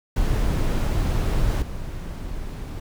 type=noise with level steps; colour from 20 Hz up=brown; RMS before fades=-21 / -31 dBFS; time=0.16-2.8 s; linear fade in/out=5 ms; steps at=1.62 s; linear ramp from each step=2 ms; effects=none